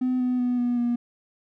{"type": "tone with pitch steps", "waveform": "triangle", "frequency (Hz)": [253.9, 250.3, 246.7, 243.1, 239.6], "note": ["B3", "B3", "B3", "B3", "A#3"], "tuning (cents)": [48, 23, -2, -27, 48], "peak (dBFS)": -18, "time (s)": [0.01, 0.96], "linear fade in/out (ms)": 10, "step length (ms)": 190, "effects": ["tanh soft clip ceiling -17 dBFS"]}